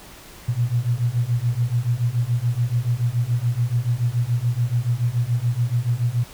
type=beating tone pair; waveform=sine; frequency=116.54 / 123.54 Hz; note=A#2 / B2; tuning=0 / +1 cents; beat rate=7 Hz; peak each=-22 / -21 dBFS; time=0.48-6.24 s; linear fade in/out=10 ms; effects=pink hiss -43 dBFS RMS until 6.33 s